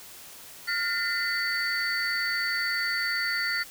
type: tone cluster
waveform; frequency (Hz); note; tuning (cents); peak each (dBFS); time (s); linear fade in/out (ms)
sine; 1409 / 1811 / 2027 / 4515; F6 / A6 / B6 / C#8; +15 / +49 / +45 / +31; -31; 0.67-3.64; 20
effects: white hiss -46 dBFS RMS until 3.7 s